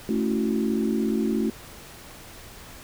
sine chord, F# minor seventh, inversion first, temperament equal, 220 / 277.2 / 329.6 / 370 Hz, A3 / C#4 / E4 / F#4, 0 / 0 / 0 / 0 cents, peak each -24 / -29 / -29 / -29 dBFS, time 0.09-1.5 s, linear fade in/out 2 ms, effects pink hiss -44 dBFS RMS until 2.83 s

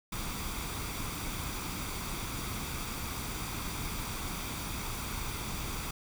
pink noise with comb filter, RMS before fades -37 dBFS, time 0.12-5.91 s, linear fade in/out 5 ms, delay 0.85 ms, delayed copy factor +0.5, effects none

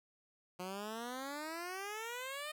10% pulse exponential sweep, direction up, 178.2 to 619 Hz, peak -33 dBFS, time 0.59-2.52 s, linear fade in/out 10 ms, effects none

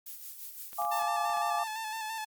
violet noise with tremolo, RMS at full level -41 dBFS, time 0.06-1.02 s, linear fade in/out 5 ms, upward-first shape sine, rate 5.8 Hz, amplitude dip 55%
clicks, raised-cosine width 0.3 ms, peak -33 dBFS, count 6, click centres 0.731 / 0.819 / 0.85 / 1.022 / 1.298 / 1.372 s
sine chord, D diminished, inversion first, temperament equal, 698.5 / 830.6 / 1174.7 Hz, F5 / Ab5 / D6, 0 / 0 / 0 cents, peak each -33 dBFS, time 0.78-1.64 s, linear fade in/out 10 ms
sawtooth tone with vibrato, 878 Hz, A5, 4 cents flat, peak -31 dBFS, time 0.91-2.25 s, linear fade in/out 10 ms, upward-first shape square, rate 5.9 Hz, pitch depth 30 cents each way
effects Opus 48 kbps

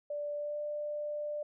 sine tone with pitch glide, 586 to 593.5 Hz, D5 to D5, -4 to +18 cents, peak -34 dBFS, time 0.1-1.43 s, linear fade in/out 5 ms, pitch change +22 cents, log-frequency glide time 0.35-0.59 s, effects none

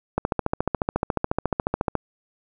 click train, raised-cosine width 1 ms, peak -7 dBFS, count 26, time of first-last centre 0.18-1.953 s, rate 14.1 Hz, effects none

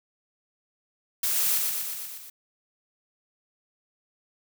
blue noise with echo, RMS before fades -26 dBFS, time 1.23-1.58 s, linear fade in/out 5 ms, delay 120 ms, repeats 6, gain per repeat -3 dB, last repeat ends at 2.3 s, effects none

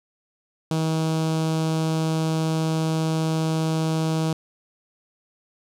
sawtooth tone with notch filter, 159.7 Hz, D#3, 45 cents sharp, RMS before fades -23 dBFS, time 0.71-4.33 s, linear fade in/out 2 ms, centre 1900 Hz, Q 1.2, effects low-pass 9000 Hz 12 dB/octave + 9-bit

